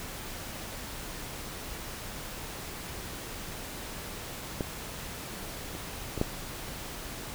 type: clicks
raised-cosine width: 2 ms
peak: -16 / -25 / -21 / -12 dBFS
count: 4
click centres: 4.608 / 5.751 / 6.177 / 6.214 s
effects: pink hiss -40 dBFS RMS until 7.34 s